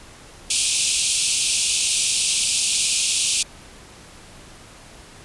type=band-pass noise; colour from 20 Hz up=white; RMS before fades=-21 dBFS; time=0.5-3.43 s; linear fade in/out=5 ms; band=2400 to 10000 Hz; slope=96 dB/octave; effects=pink hiss -44 dBFS RMS until 5.24 s + resampled to 24000 Hz